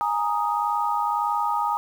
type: chord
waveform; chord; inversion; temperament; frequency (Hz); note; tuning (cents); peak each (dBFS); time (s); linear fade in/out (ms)
sine; Ab suspended second; none; equal; 830.6 / 932.3 / 1244.5; Ab5 / Bb5 / Eb6; 0 / 0 / 0; -26 / -25 / -26; 0.01-1.77; 0
effects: 8-bit